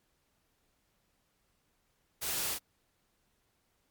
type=noise with echo; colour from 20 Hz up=white; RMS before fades=-36 dBFS; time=2.21-2.55 s; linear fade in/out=20 ms; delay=39 ms; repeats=1; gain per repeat=-2 dB; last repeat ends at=2.589 s; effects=pink hiss -75 dBFS RMS until 3.9 s + MP3 96 kbps